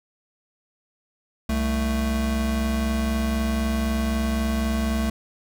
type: tone pair together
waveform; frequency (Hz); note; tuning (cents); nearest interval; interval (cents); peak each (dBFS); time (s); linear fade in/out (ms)
square; 65.76 / 221.2; C2 / A3; +9 / +9; octave + major sixth; 2100; -25; 1.49-5.1; 5
effects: none

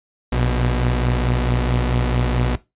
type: tone pair together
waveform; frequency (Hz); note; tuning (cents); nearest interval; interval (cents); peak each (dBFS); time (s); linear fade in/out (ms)
sawtooth; 59.46 / 123.47; A#1 / B2; +35 / 0; octave + minor second; 1265; -15 / -17; 0.32-2.56; 5
effects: noise-tail reverb RT60 0.2 s tail -17 dB re dry + resampled to 8000 Hz

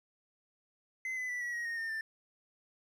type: tone with pitch steps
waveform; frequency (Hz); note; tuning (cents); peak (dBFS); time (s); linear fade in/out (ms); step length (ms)
triangle; 2052 / 2011 / 1970.7 / 1931.2 / 1892.6 / 1854.7 / 1817.6 / 1781.2; C7 / B6 / B6 / B6 / A#6 / A#6 / A#6 / A6; -34 / +31 / -4 / -39 / +26 / -9 / -44 / +21; -33; 1.05-2.01; 2; 120
effects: none

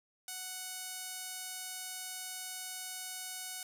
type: tone with band-pass filter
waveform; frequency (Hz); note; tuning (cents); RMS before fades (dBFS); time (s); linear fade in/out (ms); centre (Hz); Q
sawtooth; 740; F#5; 0; -43; 0.28-3.63; 2; 9700; 0.87
effects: none

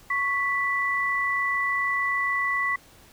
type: tone pair together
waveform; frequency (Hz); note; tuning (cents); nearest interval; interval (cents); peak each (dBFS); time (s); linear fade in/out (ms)
sine; 1108.7 / 1975.5; C#6 / B6; 0 / 0; minor seventh; 1000; -27 / -24; 0.1-2.76; 5
effects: pink hiss -53 dBFS RMS until 3.12 s

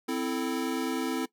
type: chord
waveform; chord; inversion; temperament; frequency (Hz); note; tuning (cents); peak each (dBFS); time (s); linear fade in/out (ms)
square; A minor; first; equal with one note detuned; 260 / 329.6 / 440; C4 / E4 / A4; -11 / 0 / 0; -32 / -33 / -36; 0.08-1.26; 10
effects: noise-tail reverb RT60 0.1 s tail -19 dB re dry

